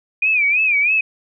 sine tone with vibrato, 2426 Hz, D#7, 44 cents flat, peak -13 dBFS, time 0.22-1.01 s, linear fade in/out 5 ms, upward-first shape sine, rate 3.1 Hz, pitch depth 130 cents each way, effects none

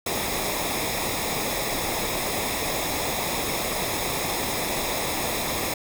pink noise with comb filter, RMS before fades -27 dBFS, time 0.06-5.74 s, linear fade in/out 5 ms, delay 0.67 ms, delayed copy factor -0.65, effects none

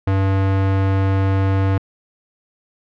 square tone, 96.7 Hz, G2, 23 cents flat, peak -15 dBFS, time 0.07-1.78 s, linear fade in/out 5 ms, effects low-pass 2000 Hz 12 dB/octave

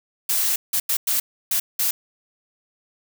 blue noise bursts at uneven times, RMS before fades -21 dBFS, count 6, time 0.29-0.56 / 0.73-0.8 / 0.89-0.97 / 1.07-1.2 / 1.51-1.6 / 1.79-1.91 s, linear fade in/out 5 ms, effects none

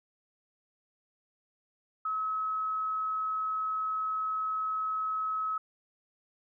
sine tone, 1285 Hz, E6, 45 cents flat, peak -29 dBFS, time 2.05-5.58 s, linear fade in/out 5 ms, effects none

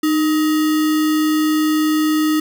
sine tone with sample-and-hold, 308.3 Hz, D#4, 16 cents flat, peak -13 dBFS, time 0.03-2.4 s, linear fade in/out 5 ms, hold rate 1575 Hz, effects none

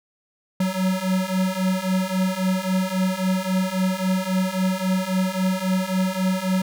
square beating tone pair, 184.9 / 188.6 Hz, F#3 / F#3, -1 / +33 cents, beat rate 3.7 Hz, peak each -25 / -23 dBFS, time 0.6-6.62 s, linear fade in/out 5 ms, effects none

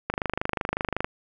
click train, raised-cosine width 0.5 ms, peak -10 dBFS, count 25, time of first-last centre 0.1-1.045 s, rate 25.4 Hz, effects none

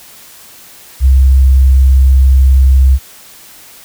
sine tone with vibrato, 66 Hz, C2, 16 cents sharp, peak -3 dBFS, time 1-2.99 s, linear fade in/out 50 ms, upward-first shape sine, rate 20 Hz, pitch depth 68 cents each way, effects white hiss -37 dBFS RMS until 3.84 s

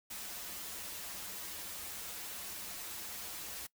white noise with comb filter, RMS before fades -44 dBFS, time 0.1-3.67 s, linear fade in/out 10 ms, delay 7.7 ms, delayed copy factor -0.7, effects noise-tail reverb RT60 0.1 s tail -21 dB re dry

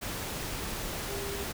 sine tone in noise, 399.3 Hz, G4, 32 cents sharp, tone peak -37 dBFS, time 1.08-1.45 s, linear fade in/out 20 ms, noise pink, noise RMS -36 dBFS, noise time 0.01-1.53 s, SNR -4 dB, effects none

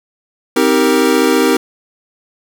square chord, C minor seventh, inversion none, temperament equal with one note detuned, 261.6 / 316.2 / 392 / 466.2 Hz, C4 / Eb4 / G4 / Bb4, 0 / +28 / 0 / 0 cents, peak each -16 dBFS, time 0.56-1.57 s, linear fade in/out 5 ms, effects none

